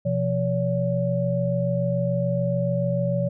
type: tone cluster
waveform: sine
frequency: 125.6 / 172.5 / 569 Hz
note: B2 / F3 / C#5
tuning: +30 / -21 / +45 cents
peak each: -25 dBFS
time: 0.05-3.29 s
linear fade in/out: 10 ms
effects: none